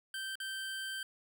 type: tone with dropouts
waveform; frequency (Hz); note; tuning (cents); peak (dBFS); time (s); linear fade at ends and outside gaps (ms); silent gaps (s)
25% pulse; 1559; G6; -10; -34; 0.14-1.03; 2; 0.355-0.401
effects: none